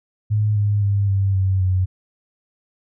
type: tone with pitch steps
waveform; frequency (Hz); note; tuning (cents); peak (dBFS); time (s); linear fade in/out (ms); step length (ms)
sine; 105.9 / 103.12 / 100.42 / 97.79 / 95.22 / 92.73; G#2 / G#2 / G2 / G2 / G2 / F#2; +34 / -12 / +42 / -4 / -50 / +4; -15; 0.3-1.86; 20; 260
effects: none